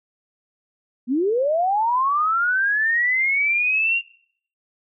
sine linear sweep, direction up, 227.4 to 2797 Hz, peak -17 dBFS, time 1.07-4.02 s, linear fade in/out 50 ms, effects noise-tail reverb RT60 0.6 s tail -21 dB re dry

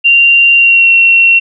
sine tone with pitch glide, 2771 to 2727 Hz, F7 to F7, -14 to -42 cents, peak -3 dBFS, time 0.04-1.4 s, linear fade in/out 20 ms, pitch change -28 cents, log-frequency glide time 0.55-0.9 s, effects none

